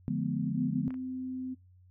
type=chord; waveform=sine; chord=D diminished seventh; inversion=none; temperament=equal with one note detuned; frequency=146.83 / 174.61 / 213 / 246.9 Hz; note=D3 / F3 / Ab3 / Cb4; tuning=0 / 0 / +44 / 0 cents; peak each=-34 dBFS; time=0.08-0.88 s; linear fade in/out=0 ms
type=tone with pitch glide; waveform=sine; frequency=251.8 to 257.4 Hz; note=B3 to C4; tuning=+34 to -28 cents; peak=-34 dBFS; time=0.46-1.55 s; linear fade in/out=20 ms; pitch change=+38 cents; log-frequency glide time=0.67-0.8 s
type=clicks; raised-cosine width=0.5 ms; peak=-33 / -38 dBFS; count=2; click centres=0.906 / 0.942 s
effects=noise-tail reverb RT60 0.2 s tail -19 dB re dry + added 91 Hz sine -56 dBFS peak until 1.9 s